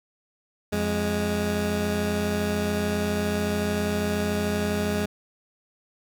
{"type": "tone pair together", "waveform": "20% pulse", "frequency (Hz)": [87.29, 207.6], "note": ["F2", "G#3"], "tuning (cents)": [0, 0], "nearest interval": "octave + minor third", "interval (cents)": 1500, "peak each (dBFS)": [-24, -20], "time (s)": [0.72, 5.06], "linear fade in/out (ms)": 10, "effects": []}